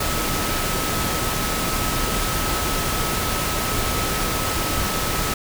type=tone in noise; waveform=sine; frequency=1290 Hz; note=E6; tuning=38 cents flat; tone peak=-30 dBFS; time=0-5.34 s; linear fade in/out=5 ms; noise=pink; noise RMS=-23 dBFS; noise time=0-5.34 s; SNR=-10 dB; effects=none